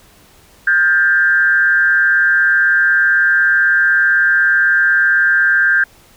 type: tone with frequency modulation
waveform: sine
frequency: 1586 Hz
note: G6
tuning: 20 cents sharp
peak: -9 dBFS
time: 0.67-5.84 s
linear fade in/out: 5 ms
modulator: 158 Hz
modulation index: 0.69
effects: pink hiss -47 dBFS RMS until 6.16 s